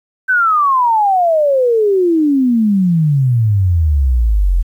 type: exponential sweep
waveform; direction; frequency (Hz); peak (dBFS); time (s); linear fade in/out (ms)
sine; down; 1552 to 41.2; -9; 0.28-4.63; 20
effects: 8-bit